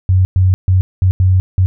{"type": "tone bursts at uneven times", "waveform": "sine", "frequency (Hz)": 93, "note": "F#2", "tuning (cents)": 9, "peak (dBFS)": -7, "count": 6, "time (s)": [[0.09, 0.25], [0.36, 0.54], [0.68, 0.81], [1.02, 1.11], [1.2, 1.4], [1.58, 1.66]], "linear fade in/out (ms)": 0, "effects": []}